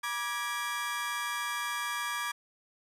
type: chord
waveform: 30% pulse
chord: G# diminished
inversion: first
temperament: equal with one note detuned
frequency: 962.4 / 1174.7 / 1661.2 Hz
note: B5 / D6 / G#6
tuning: -45 / 0 / 0 cents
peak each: -36 / -33 / -33 dBFS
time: 0.03-2.32 s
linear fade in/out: 10 ms
effects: resampled to 32000 Hz + 11-bit